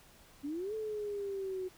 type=exponential two-way sweep; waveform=sine; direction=up then down; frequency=273.5 to 440 to 367.5 Hz; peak=-35 dBFS; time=0.43-1.69 s; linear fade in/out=20 ms; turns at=0.74 s; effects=pink hiss -60 dBFS RMS until 1.77 s